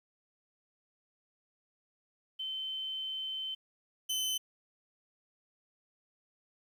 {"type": "tone pair in turn", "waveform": ["sine", "sawtooth"], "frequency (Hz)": [3078, 3050], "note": ["G7", "G7"], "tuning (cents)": [-32, -48], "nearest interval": "unison", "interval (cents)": 16, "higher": "first", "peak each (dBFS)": [-35, -28], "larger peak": "second", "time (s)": [[2.39, 3.55], [4.09, 4.38]], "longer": "first", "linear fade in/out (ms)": 10, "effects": ["11-bit"]}